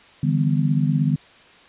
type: chord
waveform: sine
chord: E minor seventh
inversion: third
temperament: just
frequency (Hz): 148.33 / 164.81 / 197.78 / 247.2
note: D3 / E3 / G3 / B3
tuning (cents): +18 / 0 / +16 / +2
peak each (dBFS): -19 / -24 / -25 / -24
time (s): 0.23-1.16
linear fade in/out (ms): 5
effects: white hiss -49 dBFS RMS until 1.68 s + resampled to 8000 Hz